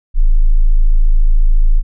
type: tone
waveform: sine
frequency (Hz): 27.09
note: A0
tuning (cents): -26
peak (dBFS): -5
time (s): 0.14-1.83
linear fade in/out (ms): 50
effects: none